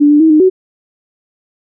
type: tone with pitch steps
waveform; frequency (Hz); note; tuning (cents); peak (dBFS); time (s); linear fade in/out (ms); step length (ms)
sine; 291.7 / 295.4 / 319.8 / 306.8 / 374.2; D4 / D4 / D#4 / D#4 / F#4; -12 / +10 / +48 / -24 / +20; -4; 0-0.5; 20; 100
effects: none